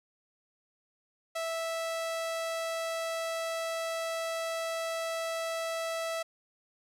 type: tone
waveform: sawtooth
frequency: 657 Hz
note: E5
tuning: 6 cents flat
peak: -28 dBFS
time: 1.35-6.23 s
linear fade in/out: 10 ms
effects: low-pass 12000 Hz 12 dB/octave